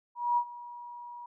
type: tone with ADSR envelope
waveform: sine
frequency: 961 Hz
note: B5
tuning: 48 cents flat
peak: -22 dBFS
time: 0.15-1.26 s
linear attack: 220 ms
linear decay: 71 ms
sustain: -19 dB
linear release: 4 ms
effects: none